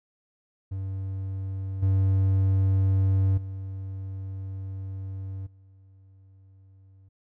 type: tone with level steps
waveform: triangle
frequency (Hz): 96.1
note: G2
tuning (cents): -34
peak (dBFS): -27 / -17 / -30 / -49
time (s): 0.71-7.09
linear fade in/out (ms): 10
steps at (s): 1.82 / 3.37 / 5.46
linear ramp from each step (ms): 10
effects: none